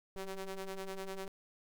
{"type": "ring-modulated tone", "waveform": "sawtooth", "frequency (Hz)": 191, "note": "G3", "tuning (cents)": -45, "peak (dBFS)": -33, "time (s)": [0.16, 1.28], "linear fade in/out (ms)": 2, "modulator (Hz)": 196, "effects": ["12-bit"]}